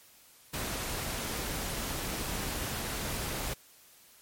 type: noise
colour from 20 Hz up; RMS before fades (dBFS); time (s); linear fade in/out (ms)
pink; -35; 0.53-3.54; 10
effects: white hiss -58 dBFS RMS until 4.21 s + MP3 64 kbps